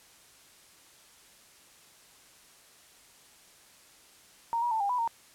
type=tone with pitch steps; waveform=sine; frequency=927 / 959 / 886 / 803 / 990 / 923 Hz; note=A#5 / A#5 / A5 / G5 / B5 / A#5; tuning=-10 / +49 / +12 / +41 / +4 / -17 cents; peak=-26 dBFS; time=4.53-5.076 s; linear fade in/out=0 ms; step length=91 ms; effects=white hiss -57 dBFS RMS until 5.34 s + low-pass 11000 Hz 12 dB/octave